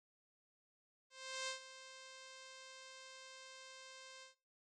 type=tone with ADSR envelope; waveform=5% pulse; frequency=525 Hz; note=C5; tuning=6 cents sharp; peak=-28 dBFS; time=1.1-4.35 s; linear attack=380 ms; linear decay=110 ms; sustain=-14 dB; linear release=130 ms; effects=noise-tail reverb RT60 0.3 s tail -17 dB re dry + MP3 48 kbps